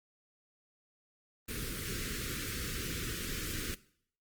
pink band-stop noise, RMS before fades -38 dBFS, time 1.48-3.75 s, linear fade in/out 10 ms, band 480 to 1300 Hz, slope 48 dB/octave, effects noise-tail reverb RT60 0.6 s tail -19 dB re dry + Opus 24 kbps

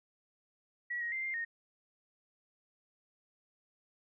sine tone with pitch steps, 1929 / 1885 / 2088 / 2103 / 1852 Hz, B6 / A#6 / C7 / C7 / A#6, -41 / +19 / -4 / +8 / -12 cents, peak -34 dBFS, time 0.9-1.45 s, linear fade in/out 10 ms, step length 110 ms, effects none

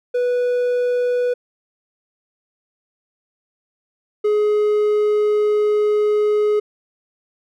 triangle tone pair in turn, 491.7 / 420.4 Hz, B4 / G#4, -8 / +21 cents, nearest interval minor third, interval 271 cents, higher first, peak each -14 / -12 dBFS, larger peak second, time 0.14-1.34 / 4.24-6.6 s, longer second, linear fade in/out 10 ms, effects none

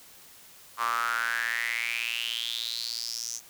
sawtooth tone with high-pass filter sweep, 116.54 Hz, A#2, in tune, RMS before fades -31 dBFS, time 0.77-3.41 s, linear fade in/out 50 ms, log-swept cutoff 1100 to 6300 Hz, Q 7.6, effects white hiss -52 dBFS RMS until 3.49 s

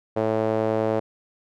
sawtooth tone with band-pass filter, 110 Hz, A2, in tune, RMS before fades -23 dBFS, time 0.16-1 s, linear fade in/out 10 ms, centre 540 Hz, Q 2.2, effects none

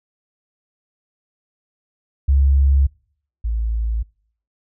sine tone pair in turn, 68.7 / 55.76 Hz, C#2 / A1, -15 / +24 cents, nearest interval major third, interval 361 cents, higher first, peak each -11 / -18 dBFS, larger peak first, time 2.28-2.87 / 3.44-4.03 s, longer neither, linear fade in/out 10 ms, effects noise-tail reverb RT60 0.6 s tail -26 dB re dry

